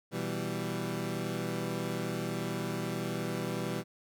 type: chord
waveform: 20% pulse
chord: E minor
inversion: second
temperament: equal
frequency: 123.47 / 164.81 / 196 Hz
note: B2 / E3 / G3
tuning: 0 / 0 / 0 cents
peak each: -33 / -32 / -32 dBFS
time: 0.11-3.84 s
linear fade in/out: 50 ms
effects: none